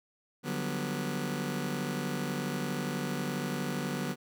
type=chord; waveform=sawtooth; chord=G major seventh; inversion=second; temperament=just; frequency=147 / 183.75 / 196 / 245 Hz; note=D3 / F#3 / G3 / B3; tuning=+2 / -12 / 0 / -14 cents; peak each=-33 / -33 / -36 / -32 dBFS; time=0.43-4.16 s; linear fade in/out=50 ms; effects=none